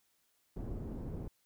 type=low-pass noise; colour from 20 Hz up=pink; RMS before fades=-41 dBFS; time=0.56-1.28 s; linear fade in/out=5 ms; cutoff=350 Hz; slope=12 dB/octave; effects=white hiss -75 dBFS RMS until 1.45 s